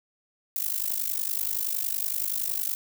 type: noise with amplitude modulation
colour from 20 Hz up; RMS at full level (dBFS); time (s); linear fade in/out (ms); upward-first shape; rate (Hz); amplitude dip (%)
violet; -25; 0.56-2.75; 0; sine; 50.7; 90
effects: none